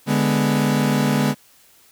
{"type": "chord", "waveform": "40% pulse", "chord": "G# diminished", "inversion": "second", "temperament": "equal", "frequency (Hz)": [146.83, 207.7, 246.9], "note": ["D3", "G#3", "B3"], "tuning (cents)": [0, 0, 0], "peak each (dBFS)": -20, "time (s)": [0.06, 1.35], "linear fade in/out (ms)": 50, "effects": ["white hiss -53 dBFS RMS until 1.91 s"]}